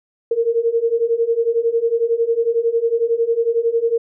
sine beating tone pair, 456.2 / 467.2 Hz, A#4 / A#4, -37 / +4 cents, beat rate 11 Hz, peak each -19 / -17 dBFS, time 0.31-3.98 s, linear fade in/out 5 ms, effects none

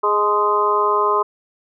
harmonic tone with a mistuned harmonic, 207.7 Hz, G#3, in tune, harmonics 2 / 3 / 4 / 5 / 6, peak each -20 / -27 / -27 / -17 / -21 dBFS, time 0.03-1.23 s, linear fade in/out 10 ms, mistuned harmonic 4, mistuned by +42 cents, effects none

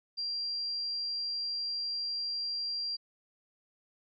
sine tone, 4748 Hz, D8, 18 cents sharp, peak -32 dBFS, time 0.17-2.97 s, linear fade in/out 20 ms, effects none

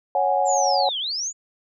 sine chord, C# suspended fourth, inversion none, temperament equal, 554.4 / 740 / 830.6 Hz, C#5 / F#5 / G#5, 0 / 0 / 0 cents, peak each -23 / -21 / -22 dBFS, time 0.15-0.89 s, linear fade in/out 2 ms
sine linear two-way sweep, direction down then up, 7420 to 2960 to 7070 Hz, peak -24 dBFS, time 0.45-1.33 s, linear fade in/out 50 ms, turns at 0.99 s
effects none

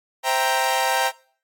sawtooth chord, C dominant seventh, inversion none, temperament equal, 523.3 / 659.3 / 784 / 932.3 Hz, C5 / E5 / G5 / Bb5, 0 / 0 / 0 / 0 cents, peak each -23 / -24 / -19 / -19 dBFS, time 0.23-1.12 s, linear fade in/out 50 ms, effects noise-tail reverb RT60 0.5 s tail -23 dB re dry + AAC 64 kbps

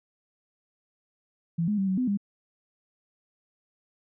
sine tone with pitch steps, 167.6 / 209.1 / 193.7 / 188.1 / 252.7 / 201.5 Hz, E3 / G#3 / G3 / F#3 / B3 / G3, +29 / +12 / -20 / +29 / +40 / +48 cents, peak -23 dBFS, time 1.58-2.174 s, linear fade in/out 10 ms, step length 99 ms, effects none

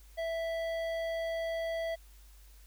sine tone with hard clipping, 659.3 Hz, E5, in tune, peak -34 dBFS, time 0.17-1.96 s, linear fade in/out 20 ms, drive 11 dB, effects added 50 Hz sine -53 dBFS peak until 2.66 s + white hiss -63 dBFS RMS until 2.66 s

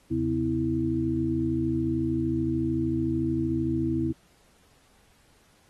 sine tone cluster, 81.4 / 136.3 / 253.9 / 327.3 Hz, E2 / C#3 / B3 / E4, -21 / -29 / +48 / -12 cents, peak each -34 / -31 / -30 / -26 dBFS, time 0.1-4.13 s, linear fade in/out 20 ms, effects pink hiss -62 dBFS RMS until 5.69 s + AAC 32 kbps

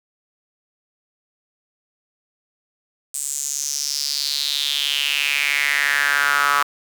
sawtooth tone with high-pass filter sweep, 143.1 Hz, D3, 45 cents flat, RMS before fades -21 dBFS, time 3.14-6.63 s, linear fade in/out 5 ms, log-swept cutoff 8200 to 1200 Hz, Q 5.1, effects 7-bit

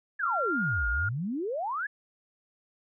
sine exponential two-way sweep, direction down then up, 1760 to 51.91 to 1760 Hz, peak -29 dBFS, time 0.19-1.87 s, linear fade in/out 10 ms, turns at 0.88 s
sine tone with pitch glide, 1375 to 1418.6 Hz, F6 to F6, -27 to +27 cents, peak -27 dBFS, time 0.23-1.09 s, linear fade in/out 5 ms, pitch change +54 cents, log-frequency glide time 0.47-0.61 s
effects none

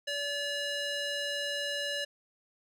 square tone with band-pass filter, 574 Hz, D5, 40 cents flat, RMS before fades -34 dBFS, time 0.07-2.05 s, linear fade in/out 10 ms, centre 3200 Hz, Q 0.98, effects none

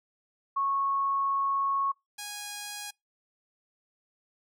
sine / 5% pulse tone pair in turn, 1101 / 824.8 Hz, C#6 / G#5, -12 / -12 cents, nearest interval perfect fourth, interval 500 cents, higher first, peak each -25 dBFS, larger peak neither, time 0.56-1.92 / 2.18-2.91 s, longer first, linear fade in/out 10 ms, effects noise-tail reverb RT60 0.2 s tail -26 dB re dry

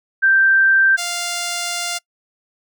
sine / 5% pulse tone pair in turn, 1568 / 698.5 Hz, G6 / F5, 0 / 0 cents, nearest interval octave + major second, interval 1400 cents, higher first, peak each -10 dBFS, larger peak neither, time 0.22-0.97 / 0.97-1.99 s, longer second, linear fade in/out 20 ms, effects noise-tail reverb RT60 0.1 s tail -25 dB re dry

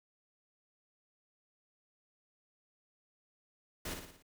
pink noise with echo, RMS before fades -40 dBFS, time 3.85-3.94 s, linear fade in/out 5 ms, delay 57 ms, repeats 5, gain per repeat -5 dB, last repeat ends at 4.225 s, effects none

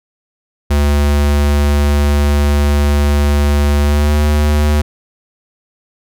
square tone with pitch glide, 72.5 to 74.58 Hz, D2 to D2, -22 to +27 cents, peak -10 dBFS, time 0.7-4.82 s, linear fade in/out 10 ms, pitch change +49 cents, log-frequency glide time 3.81-4.17 s, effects none

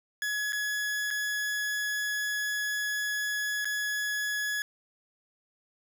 40% pulse tone with dropouts, 1688 Hz, G#6, 28 cents sharp, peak -28 dBFS, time 0.22-4.62 s, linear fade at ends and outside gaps 1 ms, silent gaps 0.523-0.53 / 1.105-1.11 / 3.646-3.654 s, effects none

